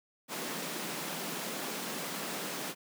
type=high-pass noise; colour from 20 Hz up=pink; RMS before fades=-38 dBFS; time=0.28-2.75 s; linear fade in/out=50 ms; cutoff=160 Hz; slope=48 dB/octave; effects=none